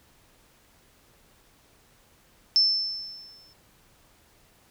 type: tone with exponential decay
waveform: sine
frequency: 5300 Hz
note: E8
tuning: 9 cents sharp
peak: -15 dBFS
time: 2.56-3.53 s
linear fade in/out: 0 ms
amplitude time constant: 210 ms
effects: pink hiss -60 dBFS RMS until 4.7 s